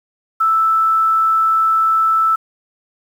sine tone, 1318.5 Hz, E6, in tune, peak -11 dBFS, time 0.4-2.36 s, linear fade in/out 10 ms, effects 7-bit

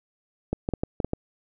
clicks, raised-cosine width 2 ms, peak -12 dBFS, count 7, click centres 0.53 / 0.689 / 0.737 / 0.835 / 1.002 / 1.046 / 1.134 s, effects none

